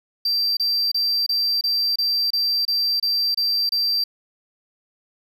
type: tone bursts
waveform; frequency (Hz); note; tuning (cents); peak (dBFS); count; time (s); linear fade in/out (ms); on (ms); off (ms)
triangle; 4699; D8; 0; -17; 11; 0.25-4.04; 5; 320; 27
effects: none

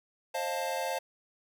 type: chord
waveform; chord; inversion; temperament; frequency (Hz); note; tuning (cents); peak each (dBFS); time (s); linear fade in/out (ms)
square; F dominant seventh; second; equal with one note detuned; 532.1 / 622.3 / 698.5 / 880; C5 / Eb5 / F5 / A5; +29 / 0 / 0 / 0; -36 / -40 / -37 / -37; 0.34-0.99; 10
effects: none

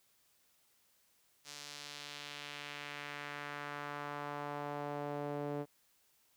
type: tone with band-pass filter sweep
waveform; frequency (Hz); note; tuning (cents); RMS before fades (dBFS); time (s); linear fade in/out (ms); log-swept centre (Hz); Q
sawtooth; 145.4; D3; -17; -43; 1.44-5.66; 50; 5700 to 450; 1.3
effects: white hiss -72 dBFS RMS until 6.36 s

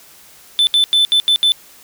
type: tone bursts at uneven times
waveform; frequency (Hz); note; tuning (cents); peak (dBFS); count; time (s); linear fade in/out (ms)
triangle; 3520; A7; 0; -8; 6; 0.59-0.67 / 0.74-0.84 / 0.93-1.05 / 1.12-1.2 / 1.28-1.36 / 1.43-1.52; 0
effects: white hiss -44 dBFS RMS until 1.83 s

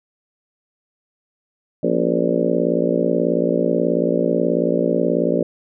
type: harmonic tone with a mistuned harmonic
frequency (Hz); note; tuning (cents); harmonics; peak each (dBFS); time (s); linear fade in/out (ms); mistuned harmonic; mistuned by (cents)
58.4; A#1; +4; 3 / 4 / 5 / 6 / 7 / 8 / 9 / 10; -24 / -24 / -24 / -24 / -24 / -24 / -24 / -24; 1.83-5.43; 5; 5; -80
effects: none

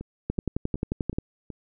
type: two click trains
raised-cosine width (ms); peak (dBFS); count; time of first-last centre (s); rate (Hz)
3; -23 / -13; 5 / 11; 0.01-1.503 / 0.3-1.185; 2.68 / 11.3
effects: none

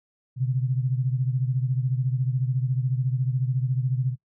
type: beating tone pair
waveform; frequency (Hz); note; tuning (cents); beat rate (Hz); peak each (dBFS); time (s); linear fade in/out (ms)
sine; 125.8 / 139.8; B2 / C#3; +32 / +15; 14; -23 / -27; 0.36-4.16; 50
effects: noise-tail reverb RT60 0.1 s tail -21 dB re dry

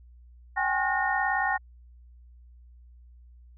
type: tone cluster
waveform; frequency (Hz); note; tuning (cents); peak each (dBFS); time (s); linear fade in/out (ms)
sine; 772 / 830 / 1081 / 1442 / 1840; G5 / G#5 / C#6 / F#6 / A#6; -27 / -1 / -44 / -45 / -23; -29 / -30 / -34 / -32 / -28; 0.56-1.58; 20
effects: added 60 Hz sine -49 dBFS peak until 3.57 s

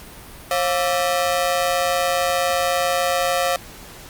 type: ring-modulated tone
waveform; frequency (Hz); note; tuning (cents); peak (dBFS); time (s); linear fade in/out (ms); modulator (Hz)
sawtooth; 622.3; D#5; 0; -11; 0.51-3.56; 0; 83.6
effects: pink hiss -40 dBFS RMS until 4.09 s + Opus 48 kbps

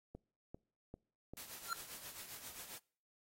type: click train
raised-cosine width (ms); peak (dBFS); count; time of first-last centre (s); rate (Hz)
2; -35; 4; 0.15-1.336; 2.53
type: noise with tremolo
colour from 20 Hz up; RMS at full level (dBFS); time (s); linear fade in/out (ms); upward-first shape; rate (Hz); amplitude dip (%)
white; -48; 1.37-2.78; 0; triangle; 7.5; 65
type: tone with exponential growth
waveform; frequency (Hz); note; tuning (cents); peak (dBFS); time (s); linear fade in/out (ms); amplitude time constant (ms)
square; 1374; F6; -29; -33; 1.64-1.73; 1; 19
effects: noise-tail reverb RT60 0.5 s tail -25 dB re dry + AAC 48 kbps

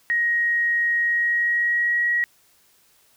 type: tone with pitch glide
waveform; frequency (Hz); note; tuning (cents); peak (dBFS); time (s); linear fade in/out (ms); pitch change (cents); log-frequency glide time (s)
sine; 1883 to 1908.2; A#6 to A#6; +17 to +40; -18; 0.1-2.24; 0; +23; 0.97-2.11
effects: white hiss -59 dBFS RMS until 3.16 s

